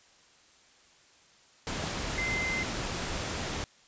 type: tone in noise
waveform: sine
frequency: 2070 Hz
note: C7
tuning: 19 cents flat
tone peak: -30 dBFS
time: 2.18-2.63 s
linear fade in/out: 0 ms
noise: pink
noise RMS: -34 dBFS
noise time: 1.67-3.64 s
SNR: +1 dB
effects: white hiss -60 dBFS RMS until 3.87 s + resampled to 16000 Hz